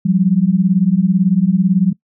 sine beating tone pair, 176.1 / 194.1 Hz, F3 / G3, +15 / -17 cents, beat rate 18 Hz, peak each -13 dBFS, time 0.05-1.93 s, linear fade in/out 10 ms, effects noise-tail reverb RT60 0.1 s tail -20 dB re dry

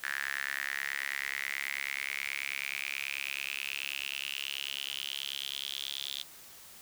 sawtooth tone with high-pass filter sweep, 69.3 Hz, C#2, in tune, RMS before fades -37 dBFS, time 0.03-6.23 s, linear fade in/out 10 ms, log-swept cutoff 1700 to 3500 Hz, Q 7.2, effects white hiss -52 dBFS RMS until 6.81 s

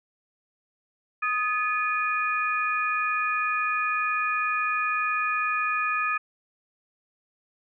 sine tone cluster, 1251 / 1719 / 2456 Hz, D#6 / A6 / D#7, +9 / -41 / -23 cents, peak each -26 / -30 / -28 dBFS, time 1.22-6.18 s, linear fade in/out 10 ms, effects none

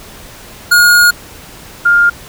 square / sine tone pair in turn, 1434 / 1407.7 Hz, F6 / F6, +45 / +13 cents, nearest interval unison, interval 32 cents, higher first, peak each -5 dBFS, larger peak neither, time 0.71-1.11 / 1.85-2.1 s, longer first, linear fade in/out 10 ms, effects pink hiss -34 dBFS RMS until 2.28 s

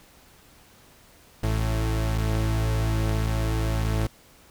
45% pulse tone pair together, 54.7 / 110 Hz, A1 / A2, -9 / 0 cents, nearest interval octave, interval 1209 cents, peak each -25 dBFS, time 1.43-4.07 s, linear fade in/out 5 ms, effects pink hiss -54 dBFS RMS until 4.5 s

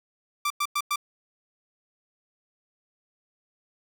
sawtooth tone bursts, 1174.7 Hz, D6, in tune, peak -20 dBFS, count 4, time 0.45-0.959 s, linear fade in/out 5 ms, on 53 ms, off 99 ms, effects none

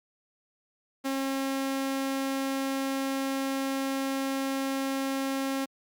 sawtooth tone, 270 Hz, C#4, 45 cents flat, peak -24 dBFS, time 1.04-5.66 s, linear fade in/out 20 ms, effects Opus 48 kbps

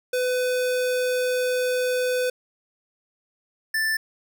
square tone pair in turn, 502 / 1765.3 Hz, B4 / A6, +28 / +5 cents, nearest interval octave + minor seventh, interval 2177 cents, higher second, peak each -22 dBFS, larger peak neither, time 0.13-2.3 / 3.74-3.97 s, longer first, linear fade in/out 5 ms, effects none

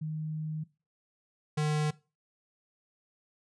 sine / square tone pair in turn, 155.56 / 151.57 Hz, D#3 / D#3, 0 / -45 cents, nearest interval unison, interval 45 cents, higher first, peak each -32 / -27 dBFS, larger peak second, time 0.01-0.64 / 1.57-1.91 s, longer first, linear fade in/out 10 ms, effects noise-tail reverb RT60 0.3 s tail -20 dB re dry + resampled to 22050 Hz

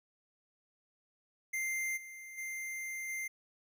square tone with level steps, 2093 Hz, C7, in tune, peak -34 / -47 / -39 / -37 dBFS, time 1.53-3.28 s, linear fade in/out 10 ms, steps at 1.96 / 2.37 / 3.08 s, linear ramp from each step 20 ms, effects none

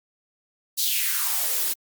blue noise with high-pass filter sweep, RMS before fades -24 dBFS, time 0.77-1.74 s, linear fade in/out 20 ms, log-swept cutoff 4600 to 240 Hz, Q 3.5, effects Opus 48 kbps

